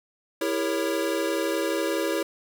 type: chord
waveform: square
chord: E diminished seventh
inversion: none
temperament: equal with one note detuned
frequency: 329.6 / 401.4 / 466.2 / 554.4 Hz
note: E4 / G4 / Bb4 / Db5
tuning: 0 / +41 / 0 / 0 cents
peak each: -29 / -31 / -33 / -30 dBFS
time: 0.41-2.23 s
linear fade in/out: 5 ms
effects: none